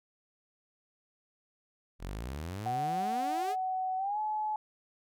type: exponential sweep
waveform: sawtooth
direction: up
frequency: 41.2 to 440 Hz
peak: -33 dBFS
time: 1.99-3.56 s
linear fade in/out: 50 ms
type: tone with pitch glide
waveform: sine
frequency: 749 to 855.4 Hz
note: F#5 to A5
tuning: +21 to -49 cents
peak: -30 dBFS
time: 2.66-4.56 s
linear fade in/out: 2 ms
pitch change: +230 cents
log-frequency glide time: 3.97-4.19 s
effects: none